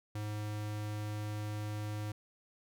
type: tone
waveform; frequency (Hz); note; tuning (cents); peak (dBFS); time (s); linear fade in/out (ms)
square; 105.5; G#2; +28; -37; 0.15-2.12; 5
effects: none